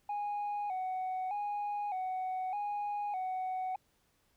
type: tone with vibrato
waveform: sine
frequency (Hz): 784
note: G5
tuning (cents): 0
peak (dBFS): -31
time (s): 0.09-3.76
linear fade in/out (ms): 5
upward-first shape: square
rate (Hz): 0.82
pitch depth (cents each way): 87
effects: tanh soft clip ceiling -32 dBFS + pink hiss -73 dBFS RMS until 4.36 s